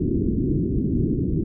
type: low-pass noise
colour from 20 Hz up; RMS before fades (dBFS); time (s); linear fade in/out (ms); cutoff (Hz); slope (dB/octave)
white; -22; 0-1.44; 5; 360; 48
effects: none